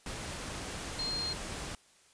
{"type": "tone in noise", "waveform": "sine", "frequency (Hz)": 4200, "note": "C8", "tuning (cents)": 6, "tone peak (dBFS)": -33, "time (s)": [0.99, 1.33], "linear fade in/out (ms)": 2, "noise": "pink", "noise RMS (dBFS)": -40, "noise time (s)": [0.06, 1.75], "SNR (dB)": 4, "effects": ["white hiss -63 dBFS RMS until 2.13 s", "resampled to 22050 Hz"]}